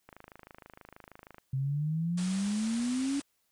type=click train; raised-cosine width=0.5 ms; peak=-33 dBFS; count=35; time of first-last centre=0.09-1.383 s; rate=26.3 Hz
type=exponential sweep; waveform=sine; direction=up; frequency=130.8 to 284.8 Hz; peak=-28 dBFS; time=1.53-3.2 s; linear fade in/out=5 ms
type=low-pass noise; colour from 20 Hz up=white; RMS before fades=-44 dBFS; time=2.17-3.22 s; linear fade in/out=10 ms; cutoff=9800 Hz; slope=96 dB/octave
effects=white hiss -75 dBFS RMS until 3.51 s